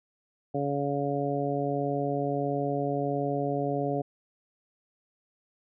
harmonic tone, 141.5 Hz, C#3, 36 cents sharp, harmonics 1 / 2 / 3 / 4 / 5, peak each -33 / -32 / -32 / -33 / -33 dBFS, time 0.54-4.02 s, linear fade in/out 10 ms, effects none

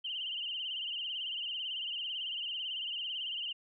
sine tone with vibrato, 2959 Hz, F#7, 1 cent flat, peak -35 dBFS, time 0.04-3.53 s, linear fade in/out 10 ms, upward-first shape sine, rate 18 Hz, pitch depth 100 cents each way, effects none

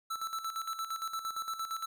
square tone with tremolo, 1322 Hz, E6, 5 cents sharp, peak -34 dBFS, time 0.1-1.86 s, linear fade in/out 10 ms, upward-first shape square, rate 8.7 Hz, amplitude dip 65%, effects none

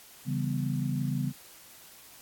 sine chord, C# half-diminished seventh, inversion none, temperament equal, 138.59 / 164.81 / 196 / 246.9 Hz, C#3 / E3 / G3 / B3, 0 / 0 / 0 / 0 cents, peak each -30 / -35 / -35 / -34 dBFS, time 0.25-1.33 s, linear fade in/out 50 ms, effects white hiss -52 dBFS RMS until 2.21 s + AAC 64 kbps

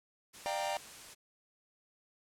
white noise, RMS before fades -50 dBFS, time 0.33-1.15 s, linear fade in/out 20 ms
45% pulse chord, G minor seventh, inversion second, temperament equal with one note detuned, 597.6 / 698.5 / 784 / 932.3 Hz, D5 / F5 / G5 / Bb5, +30 / 0 / 0 / 0 cents, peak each -38 / -41 / -38 / -40 dBFS, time 0.46-0.77 s, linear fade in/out 0 ms
effects low-pass 10000 Hz 12 dB/octave

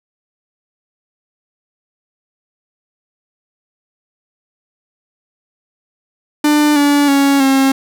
45% pulse tone with pitch steps, 297.7 / 287.9 / 278.4 / 269.2 Hz, D4 / D4 / C#4 / C4, +24 / -34 / +8 / +49 cents, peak -9 dBFS, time 6.44-7.72 s, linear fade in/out 5 ms, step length 320 ms, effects none

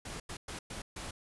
pink noise bursts at uneven times, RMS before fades -42 dBFS, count 5, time 0.05-0.2 / 0.29-0.37 / 0.48-0.59 / 0.7-0.82 / 0.96-1.11 s, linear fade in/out 5 ms, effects resampled to 24000 Hz

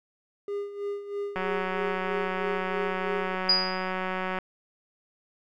triangle tone with tremolo, 405.5 Hz, G#4, 41 cents flat, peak -26 dBFS, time 0.48-3.35 s, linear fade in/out 2 ms, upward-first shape sine, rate 3.1 Hz, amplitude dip 70%
click train, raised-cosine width 0.5 ms, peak -16 dBFS, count 564, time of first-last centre 1.36-4.387 s, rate 186 Hz
sine tone with exponential decay, 4900 Hz, D#8, 27 cents flat, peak -16 dBFS, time 3.49-3.92 s, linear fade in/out 5 ms, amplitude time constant 92 ms
effects none

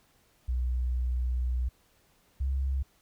sine tone pair in turn, 61.9 / 67.07 Hz, B1 / C2, +5 / +43 cents, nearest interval minor second, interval 138 cents, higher second, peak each -26 dBFS, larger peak neither, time 0.48-1.69 / 2.4-2.83 s, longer first, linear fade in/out 10 ms, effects pink hiss -66 dBFS RMS until 3.01 s

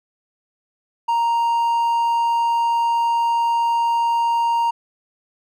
triangle tone, 932.3 Hz, A#5, in tune, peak -14 dBFS, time 1.08-4.71 s, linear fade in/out 10 ms, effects none

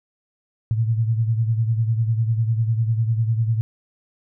sine beating tone pair, 111.7 / 121.7 Hz, A2 / B2, +27 / -25 cents, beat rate 10 Hz, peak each -18 / -25 dBFS, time 0.71-3.61 s, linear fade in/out 0 ms, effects none

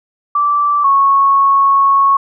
sine tone pair in turn, 1165 / 1102.7 Hz, D6 / C#6, -14 / -9 cents, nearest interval minor second, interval 95 cents, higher first, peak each -10 / -7 dBFS, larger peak second, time 0.35-0.84 / 0.84-2.17 s, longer second, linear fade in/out 5 ms, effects none

